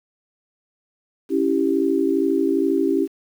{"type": "chord", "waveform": "sine", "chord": "C# diminished", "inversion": "none", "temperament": "equal", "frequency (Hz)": [277.2, 329.6, 392], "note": ["C#4", "E4", "G4"], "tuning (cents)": [0, 0, 0], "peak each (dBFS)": -21, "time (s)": [1.29, 3.08], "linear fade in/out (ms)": 50, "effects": ["8-bit"]}